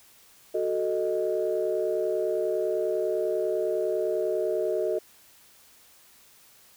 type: chord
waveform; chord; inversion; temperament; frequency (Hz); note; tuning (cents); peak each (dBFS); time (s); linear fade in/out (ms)
sine; D# diminished; first; equal; 370 / 440 / 622.3; F#4 / A4 / D#5; 0 / 0 / 0; -28; 0.54-4.99; 10
effects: tanh soft clip ceiling -15 dBFS + white hiss -56 dBFS RMS until 6.76 s